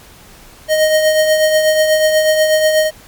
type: tone with tremolo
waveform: square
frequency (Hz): 622.3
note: D#5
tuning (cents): 0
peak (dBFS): -8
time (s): 0.68-2.91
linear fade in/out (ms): 50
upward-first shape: triangle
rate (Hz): 8.2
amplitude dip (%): 50
effects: pink hiss -41 dBFS RMS until 3.07 s + MP3 96 kbps